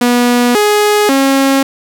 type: tone with pitch steps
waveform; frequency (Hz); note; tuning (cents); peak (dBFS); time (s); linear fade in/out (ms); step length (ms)
sawtooth; 243.1 / 417.7 / 271.7; B3 / G#4 / C#4; -27 / +10 / -35; -4; 0.01-1.63; 5; 540
effects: none